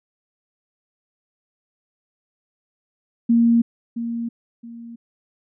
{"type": "tone with echo", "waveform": "sine", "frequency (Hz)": 233.1, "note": "A#3", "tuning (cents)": 0, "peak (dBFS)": -12, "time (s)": [3.29, 3.62], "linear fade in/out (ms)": 10, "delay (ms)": 670, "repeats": 2, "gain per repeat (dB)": -11, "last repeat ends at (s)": 4.96, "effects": []}